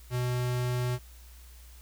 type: tone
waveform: square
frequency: 124 Hz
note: B2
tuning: 7 cents sharp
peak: -28 dBFS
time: 0.1-0.99 s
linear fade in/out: 50 ms
effects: added 60 Hz sine -48 dBFS peak until 1.81 s + white hiss -57 dBFS RMS until 1.81 s